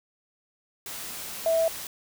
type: tone in noise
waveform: sine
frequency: 655 Hz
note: E5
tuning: 11 cents flat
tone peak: -20 dBFS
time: 1.46-1.68 s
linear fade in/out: 2 ms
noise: white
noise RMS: -37 dBFS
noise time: 0.86-1.87 s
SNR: +14 dB
effects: none